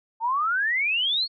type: exponential sweep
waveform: sine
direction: up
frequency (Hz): 880 to 4443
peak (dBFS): -21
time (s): 0.2-1.28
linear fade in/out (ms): 50
effects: none